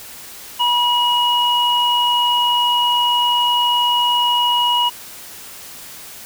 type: tone pair together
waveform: sine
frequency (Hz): 967.8 / 2900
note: B5 / F#7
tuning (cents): -35 / -35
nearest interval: octave + perfect fifth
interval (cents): 1900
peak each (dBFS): -16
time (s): 0.59-4.9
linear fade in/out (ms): 20
effects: white hiss -36 dBFS RMS until 6.25 s